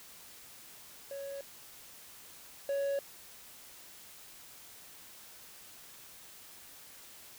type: tone pair in turn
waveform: triangle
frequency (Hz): 555 / 557.5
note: C#5 / C#5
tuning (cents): +2 / +10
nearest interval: unison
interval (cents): 8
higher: second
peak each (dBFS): -37 / -28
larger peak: second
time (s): 1.11-1.41 / 2.69-2.99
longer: neither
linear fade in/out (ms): 2
effects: white hiss -53 dBFS RMS until 7.38 s